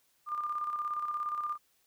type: tone with tremolo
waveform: sine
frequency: 1200 Hz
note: D6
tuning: 37 cents sharp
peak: -30 dBFS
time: 0.26-1.58 s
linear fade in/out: 50 ms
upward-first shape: square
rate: 17 Hz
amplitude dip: 45%
effects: white hiss -71 dBFS RMS until 1.86 s